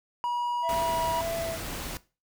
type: tone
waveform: triangle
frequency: 964 Hz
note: B5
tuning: 42 cents flat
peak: -24 dBFS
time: 0.24-1.21 s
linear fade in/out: 0 ms
type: tone with vibrato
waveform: triangle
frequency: 663 Hz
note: E5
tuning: 10 cents sharp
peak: -27 dBFS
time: 0.62-1.59 s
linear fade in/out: 50 ms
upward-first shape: sine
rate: 1.8 Hz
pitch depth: 13 cents each way
type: noise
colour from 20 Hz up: pink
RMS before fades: -36 dBFS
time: 0.69-1.97 s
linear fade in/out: 0 ms
effects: noise-tail reverb RT60 0.3 s tail -18 dB re dry